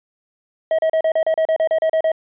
triangle tone bursts, 640 Hz, D#5, 49 cents sharp, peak -12 dBFS, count 13, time 0.71-2.118 s, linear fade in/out 2 ms, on 76 ms, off 35 ms, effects resampled to 8000 Hz

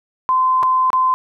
sine tone with dropouts, 1031 Hz, C6, 26 cents flat, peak -12 dBFS, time 0.29-1.14 s, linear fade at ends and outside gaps 0 ms, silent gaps 0.628-0.632 / 0.903-0.931 s, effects none

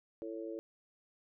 harmonic tone, 111.3 Hz, A2, 20 cents sharp, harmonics 3 / 4 / 5, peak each -42 / -44 / -46 dBFS, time 0.22-0.59 s, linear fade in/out 0 ms, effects none

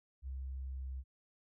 sine tone with pitch glide, 66 to 65.47 Hz, C2 to C2, +16 to +2 cents, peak -39 dBFS, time 0.22-1.04 s, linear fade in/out 50 ms, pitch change -14 cents, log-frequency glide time 0.67-0.93 s, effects none

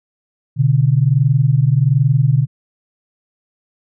sine tone pair together, 124.39 / 145.7 Hz, B2 / D3, +13 / -13 cents, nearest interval minor third, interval 274 cents, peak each -13 dBFS, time 0.56-2.47 s, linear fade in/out 50 ms, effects none

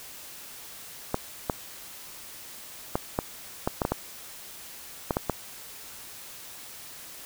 clicks, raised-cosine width 1 ms, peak -10 dBFS, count 11, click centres 1.144 / 1.498 / 2.955 / 3.189 / 3.675 / 3.818 / 3.851 / 3.92 / 5.108 / 5.169 / 5.297 s, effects white hiss -44 dBFS RMS until 7.25 s

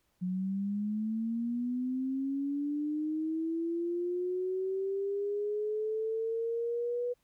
sine linear sweep, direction up, 179.8 to 490.3 Hz, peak -30 dBFS, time 0.21-7.14 s, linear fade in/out 20 ms, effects pink hiss -75 dBFS RMS until 7.23 s

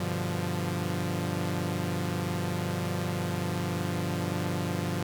sawtooth chord, G dominant seventh, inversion none, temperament equal, 98 / 123.47 / 146.83 / 174.61 Hz, G2 / B2 / D3 / F3, 0 / 0 / 0 / 0 cents, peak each -30 / -33 / -32 / -28 dBFS, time 0-5.03 s, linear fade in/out 5 ms, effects none

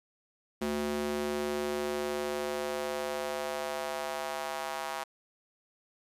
square tone with high-pass filter sweep, 73.42 Hz, D2, in tune, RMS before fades -34 dBFS, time 0.61-5.04 s, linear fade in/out 10 ms, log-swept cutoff 270 to 840 Hz, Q 2, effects resampled to 32000 Hz + 10-bit

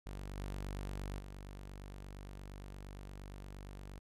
sawtooth tone with level steps, 48.62 Hz, G1, 13 cents flat, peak -39 / -36 / -43 dBFS, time 0.06-3.99 s, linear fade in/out 0 ms, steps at 0.37 / 1.19 s, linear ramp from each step 10 ms, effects resampled to 32000 Hz

